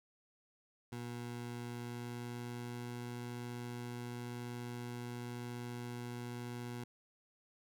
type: tone with pitch glide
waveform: 20% pulse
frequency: 120 to 120.97 Hz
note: B2 to B2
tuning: -49 to -35 cents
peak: -37 dBFS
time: 0.92-6.84 s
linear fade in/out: 5 ms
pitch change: +14 cents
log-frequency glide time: 1.69-2.88 s
effects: none